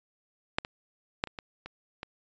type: clicks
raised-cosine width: 0.3 ms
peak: -9 / -22 / -10 / -26 / -22 / -25 / -21 dBFS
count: 7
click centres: 0.585 / 0.649 / 1.239 / 1.273 / 1.388 / 1.66 / 2.031 s
effects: resampled to 16000 Hz